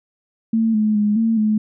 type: tone with pitch steps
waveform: sine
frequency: 224.8 / 214.1 / 208.7 / 225.8 / 214.4 Hz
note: A3 / A3 / G#3 / A3 / A3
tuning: +37 / -47 / +9 / +45 / -45 cents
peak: -14 dBFS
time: 0.53-1.58 s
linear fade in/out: 5 ms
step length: 210 ms
effects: none